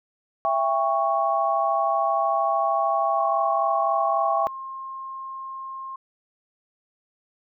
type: chord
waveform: sine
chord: C# diminished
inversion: first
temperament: just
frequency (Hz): 665.2 / 798.3 / 1108.7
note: E5 / G5 / C#6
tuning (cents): +16 / +31 / 0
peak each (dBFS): -24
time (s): 0.45-4.47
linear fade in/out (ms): 0
type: tone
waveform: sine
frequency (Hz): 1065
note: C6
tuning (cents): +30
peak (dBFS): -32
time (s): 3.18-5.96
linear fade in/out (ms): 5
effects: none